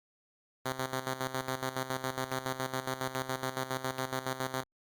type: tone with tremolo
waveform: 5% pulse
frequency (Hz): 130.81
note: C3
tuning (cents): 0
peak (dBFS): -20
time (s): 0.65-4.64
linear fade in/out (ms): 10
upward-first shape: square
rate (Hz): 7.2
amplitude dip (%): 70
effects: Opus 48 kbps